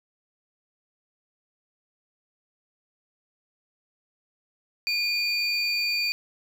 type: tone pair together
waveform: triangle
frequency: 2434 / 4609 Hz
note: D#7 / D8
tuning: -39 / -33 cents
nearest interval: major seventh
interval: 1106 cents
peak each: -25 dBFS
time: 4.87-6.12 s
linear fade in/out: 0 ms
effects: 8-bit